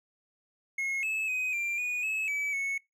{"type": "tone with pitch steps", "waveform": "triangle", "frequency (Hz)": [2166, 2602, 2512, 2373, 2462, 2586, 2292, 2205], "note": ["C#7", "E7", "D#7", "D7", "D#7", "E7", "D7", "C#7"], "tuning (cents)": [-41, -23, 16, 17, -19, -34, -43, -10], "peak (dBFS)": -27, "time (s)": [0.78, 2.78], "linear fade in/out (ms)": 5, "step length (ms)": 250, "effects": ["noise-tail reverb RT60 0.2 s tail -24 dB re dry"]}